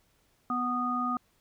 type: harmonic tone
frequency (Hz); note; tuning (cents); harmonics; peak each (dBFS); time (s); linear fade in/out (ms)
246.9; B3; 0; 1 / 3 / 5; -32 / -37 / -29; 0.5-1.17; 2
effects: pink hiss -69 dBFS RMS until 1.4 s